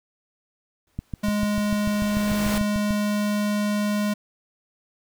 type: noise with exponential growth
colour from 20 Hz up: pink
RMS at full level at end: -28 dBFS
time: 0.87-2.58 s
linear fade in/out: 1 ms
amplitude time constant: 370 ms
type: click train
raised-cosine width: 5 ms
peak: -16 dBFS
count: 14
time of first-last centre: 0.99-2.907 s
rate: 6.78 Hz
type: tone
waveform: square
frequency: 207.7 Hz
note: G#3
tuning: in tune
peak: -22 dBFS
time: 1.23-4.14 s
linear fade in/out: 10 ms
effects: none